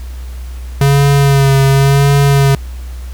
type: tone with vibrato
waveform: square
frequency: 138.59 Hz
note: C#3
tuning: in tune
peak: -7 dBFS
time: 0.81-2.55 s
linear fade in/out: 2 ms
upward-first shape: sine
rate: 0.93 Hz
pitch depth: 30 cents each way
effects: added 62 Hz sine -22 dBFS peak until 3.13 s + pink hiss -40 dBFS RMS until 3.13 s